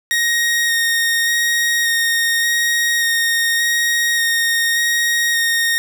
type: tone with vibrato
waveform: sawtooth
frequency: 1864.7 Hz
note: A#6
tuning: in tune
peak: -11 dBFS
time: 0.11-5.78 s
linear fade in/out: 0 ms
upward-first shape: square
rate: 0.86 Hz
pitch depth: 10 cents each way
effects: none